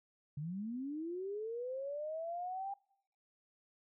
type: linear sweep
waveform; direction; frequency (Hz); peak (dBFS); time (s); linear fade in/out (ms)
sine; up; 138.59 to 802; -38; 0.37-2.74; 5
effects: noise-tail reverb RT60 0.8 s tail -26 dB re dry